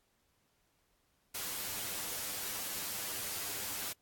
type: noise with comb filter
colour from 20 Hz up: white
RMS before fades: -39 dBFS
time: 1.34-3.93 s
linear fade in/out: 10 ms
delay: 10 ms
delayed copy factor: +0.55
effects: pink hiss -75 dBFS RMS until 4.01 s + AAC 64 kbps